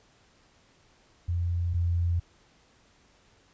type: tone pair in turn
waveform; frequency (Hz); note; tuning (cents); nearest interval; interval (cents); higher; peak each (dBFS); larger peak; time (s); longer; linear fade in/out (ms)
sine; 86.6 / 86.12; F2 / F2; -14 / -24; unison; 10; first; -25 / -23; second; 1.28-1.74 / 1.74-2.2; neither; 10
effects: pink hiss -62 dBFS RMS until 3.53 s + resampled to 16000 Hz